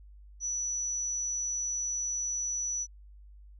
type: tone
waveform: sine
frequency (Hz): 5920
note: F#8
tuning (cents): 0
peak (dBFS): -30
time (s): 0.4-2.87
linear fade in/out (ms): 50
effects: added 50 Hz sine -49 dBFS peak until 3.59 s